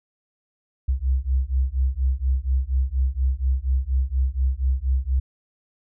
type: beating tone pair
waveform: sine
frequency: 63.4 / 67.6 Hz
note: B1 / C#2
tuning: +46 / -43 cents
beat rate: 4.2 Hz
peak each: -22 dBFS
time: 0.88-5.2 s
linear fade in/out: 10 ms
effects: none